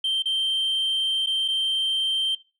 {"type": "tone with dropouts", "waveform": "sine", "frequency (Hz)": 3136, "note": "G7", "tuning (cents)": 0, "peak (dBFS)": -19, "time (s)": [0.04, 2.35], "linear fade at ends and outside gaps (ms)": 5, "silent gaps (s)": [[0.223, 0.256], [1.261, 1.27], [1.48, 1.484]], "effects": ["noise-tail reverb RT60 0.3 s tail -19 dB re dry", "tanh soft clip ceiling -20 dBFS"]}